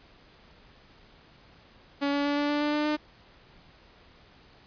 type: tone with pitch steps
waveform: sawtooth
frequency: 282.7 / 285.3 / 288 / 290.6 / 293.3 / 296.1 / 298.8 / 301.6 Hz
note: C#4 / C#4 / D4 / D4 / D4 / D4 / D4 / D4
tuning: +34 / +50 / -34 / -18 / -2 / +14 / +30 / +46 cents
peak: -21 dBFS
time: 2.01-2.97 s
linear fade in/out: 20 ms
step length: 120 ms
effects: pink hiss -56 dBFS RMS until 4.66 s + resampled to 11025 Hz